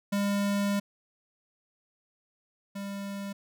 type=tone pair in turn; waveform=square; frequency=201.5 / 199.07 Hz; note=G3 / G3; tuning=+48 / +27 cents; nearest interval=unison; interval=21 cents; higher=first; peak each=-26 / -35 dBFS; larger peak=first; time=0.12-0.8 / 2.75-3.33 s; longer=first; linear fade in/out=10 ms; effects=none